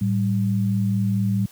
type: tone pair together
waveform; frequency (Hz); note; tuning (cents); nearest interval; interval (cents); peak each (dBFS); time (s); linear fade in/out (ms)
sine; 110 / 194.64; A2 / G3; 0 / -12; minor seventh; 988; -21; 0.01-1.46; 5
effects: white hiss -50 dBFS RMS until 1.51 s + high-pass 60 Hz 12 dB/octave